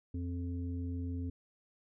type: harmonic tone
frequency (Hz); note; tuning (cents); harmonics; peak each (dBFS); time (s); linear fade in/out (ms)
87.31; F2; 0; 1 / 3 / 5; -36 / -40 / -53; 0.14-1.3; 5
effects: none